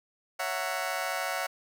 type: chord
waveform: 20% pulse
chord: F# dominant seventh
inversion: second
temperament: just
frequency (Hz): 555 / 666 / 740 / 925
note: C#5 / E5 / F#5 / A#5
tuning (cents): +2 / +18 / 0 / -14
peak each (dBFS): -32 / -30 / -29 / -35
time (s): 0.39-1.47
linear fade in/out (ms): 10
effects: none